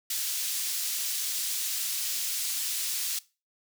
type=high-pass noise; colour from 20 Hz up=pink; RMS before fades=-31 dBFS; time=0.1-3.19 s; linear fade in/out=5 ms; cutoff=4500 Hz; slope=12 dB/octave; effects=noise-tail reverb RT60 0.3 s tail -20 dB re dry